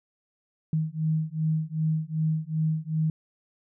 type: beating tone pair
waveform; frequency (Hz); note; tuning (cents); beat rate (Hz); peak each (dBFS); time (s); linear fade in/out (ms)
sine; 156.3 / 158.9; D#3 / D#3; +8 / +37; 2.6; -27; 0.73-3.1; 2
effects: none